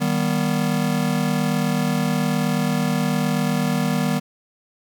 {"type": "chord", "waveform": "square", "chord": "Eb augmented", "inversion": "none", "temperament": "just", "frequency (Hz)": [155.56, 194.45, 243.1], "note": ["Eb3", "G3", "B3"], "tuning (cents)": [0, -14, -27], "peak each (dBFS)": -24, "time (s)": [0, 4.2], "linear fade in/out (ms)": 20, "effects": ["9-bit"]}